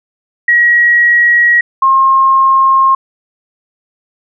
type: tone pair in turn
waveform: sine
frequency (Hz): 1906 / 1069.7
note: A#6 / C6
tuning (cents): +38 / +38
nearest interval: minor seventh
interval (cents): 1000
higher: first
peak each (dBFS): -5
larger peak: neither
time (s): 0.48-1.61 / 1.82-2.95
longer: neither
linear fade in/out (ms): 5
effects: none